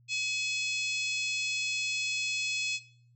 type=harmonic tone; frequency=851 Hz; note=G#5; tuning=42 cents sharp; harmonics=3 / 4 / 5 / 6 / 7 / 8 / 9; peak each=-31 / -38 / -38 / -42 / -43 / -44 / -42 dBFS; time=0.08-2.8 s; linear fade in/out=50 ms; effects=noise-tail reverb RT60 0.5 s tail -17 dB re dry + added 120 Hz sine -59 dBFS peak until 3.15 s

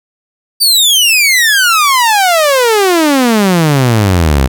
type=exponential sweep; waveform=sawtooth; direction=down; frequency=4699 to 62.4 Hz; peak=-3 dBFS; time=0.6-4.48 s; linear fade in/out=20 ms; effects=none

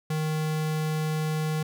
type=tone; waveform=square; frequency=155.56 Hz; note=D#3; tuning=in tune; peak=-26 dBFS; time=0.1-1.63 s; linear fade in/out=5 ms; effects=none

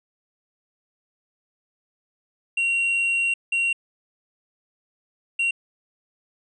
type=tone bursts at uneven times; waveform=triangle; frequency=2749 Hz; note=F7; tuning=28 cents flat; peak=-18 dBFS; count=3; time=2.57-3.34 / 3.52-3.73 / 5.39-5.51 s; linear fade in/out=5 ms; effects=resampled to 22050 Hz

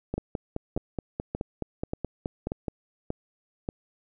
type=two click trains; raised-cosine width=2 ms; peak=-16 / -16 dBFS; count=13 / 7; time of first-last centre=0.14-2.682 / 0.18-3.689 s; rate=4.72 / 1.71 Hz; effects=none

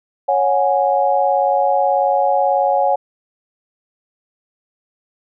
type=chord; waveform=sine; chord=C# suspended fourth; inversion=none; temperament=equal with one note detuned; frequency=554.4 / 732.3 / 830.6 Hz; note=C#5 / F#5 / G#5; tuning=0 / -18 / 0 cents; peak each=-17 dBFS; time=0.28-2.96 s; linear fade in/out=10 ms; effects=none

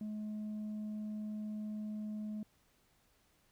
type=tone with tanh clipping; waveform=sine; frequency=212.6 Hz; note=G#3; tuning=41 cents sharp; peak=-39 dBFS; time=0.01-2.43 s; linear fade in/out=2 ms; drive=2 dB; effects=pink hiss -72 dBFS RMS until 3.51 s

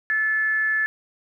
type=tone with frequency modulation; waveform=sine; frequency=1734 Hz; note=A6; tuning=26 cents flat; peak=-19 dBFS; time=0.1-0.86 s; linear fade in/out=0 ms; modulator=408 Hz; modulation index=0.25; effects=10-bit

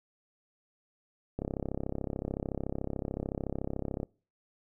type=click train; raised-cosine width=2 ms; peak=-20 dBFS; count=90; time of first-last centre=1.39-4.031 s; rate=33.7 Hz; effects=noise-tail reverb RT60 0.4 s tail -26 dB re dry

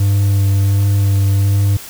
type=tone with vibrato; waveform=triangle; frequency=99.3 Hz; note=G2; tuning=23 cents sharp; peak=-8 dBFS; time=0-1.77 s; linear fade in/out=5 ms; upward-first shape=sine; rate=1.4 Hz; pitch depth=16 cents each way; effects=white hiss -33 dBFS RMS until 1.89 s

